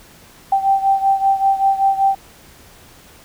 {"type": "beating tone pair", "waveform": "sine", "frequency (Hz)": [780, 785.2], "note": ["G5", "G5"], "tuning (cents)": [-9, 3], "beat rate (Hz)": 5.2, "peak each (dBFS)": [-14, -18], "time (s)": [0.52, 2.15], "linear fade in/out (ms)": 5, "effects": ["pink hiss -45 dBFS RMS until 3.24 s"]}